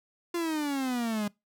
45% pulse exponential sweep, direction down, 349.2 to 203.6 Hz, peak -28 dBFS, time 0.34-1.28 s, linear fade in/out 5 ms, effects noise-tail reverb RT60 0.2 s tail -23 dB re dry

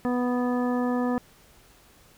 harmonic tone, 246.9 Hz, B3, in tune, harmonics 1 / 2 / 3 / 4 / 5 / 7, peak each -24 / -30 / -34 / -36 / -38 / -41 dBFS, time 0.05-1.18 s, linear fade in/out 0 ms, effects pink hiss -56 dBFS RMS until 2.17 s

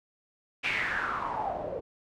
white noise with low-pass filter sweep, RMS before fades -32 dBFS, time 0.63-1.81 s, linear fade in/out 20 ms, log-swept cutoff 2600 to 480 Hz, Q 6, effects none

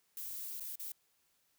violet noise with dropouts, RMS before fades -43 dBFS, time 0.17-0.92 s, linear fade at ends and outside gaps 2 ms, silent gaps 0.599-0.606 / 0.756-0.796 s, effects white hiss -75 dBFS RMS until 1.58 s

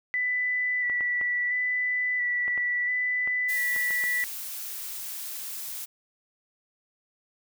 sine tone with vibrato, 1975.5 Hz, B6, in tune, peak -24 dBFS, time 0.14-4.24 s, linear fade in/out 0 ms, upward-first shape square, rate 0.73 Hz, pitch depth 15 cents each way
clicks, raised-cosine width 0.5 ms, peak -25 dBFS, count 9, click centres 0.898 / 1.008 / 1.213 / 2.48 / 2.577 / 3.275 / 3.763 / 3.907 / 4.039 s
blue noise, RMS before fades -36 dBFS, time 3.48-5.86 s, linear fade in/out 20 ms
effects none

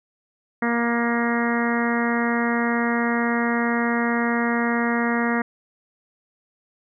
harmonic tone, 235.5 Hz, A#3, 18 cents sharp, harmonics 1 / 2 / 3 / 4 / 5 / 6 / 7 / 8 / 9, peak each -22 / -28 / -30 / -31 / -31 / -31 / -32 / -28 / -35 dBFS, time 0.62-5.42 s, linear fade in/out 5 ms, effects none

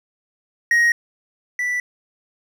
triangle tone pair in turn, 1880 / 1970.1 Hz, A#6 / B6, +14 / -5 cents, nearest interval minor second, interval 81 cents, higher second, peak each -11 / -18 dBFS, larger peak first, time 0.71-0.92 / 1.59-1.8 s, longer neither, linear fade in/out 2 ms, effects none

